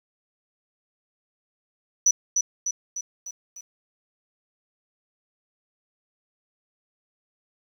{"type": "tone with echo", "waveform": "sine", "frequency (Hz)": 5940, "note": "F#8", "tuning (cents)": 6, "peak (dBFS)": -13, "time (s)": [2.06, 2.11], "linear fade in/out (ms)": 5, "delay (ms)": 300, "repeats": 5, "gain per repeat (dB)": -5, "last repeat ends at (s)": 3.61, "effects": ["tanh soft clip ceiling -10 dBFS", "9-bit"]}